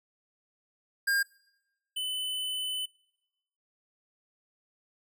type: tone pair in turn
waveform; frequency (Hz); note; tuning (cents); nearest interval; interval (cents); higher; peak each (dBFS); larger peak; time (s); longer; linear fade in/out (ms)
square; 1610 / 3015; G6 / F#7; +46 / +32; major seventh; 1086; second; -25 / -31; first; 1.07-1.23 / 1.96-2.86; second; 10
effects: noise-tail reverb RT60 1.0 s tail -26 dB re dry